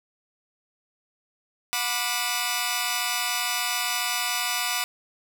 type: tone cluster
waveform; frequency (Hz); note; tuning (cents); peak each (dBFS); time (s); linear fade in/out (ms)
10% pulse; 726 / 985 / 1181 / 2579; F#5 / B5 / D6 / E7; -33 / -5 / +9 / -39; -22; 1.73-4.84; 0
effects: none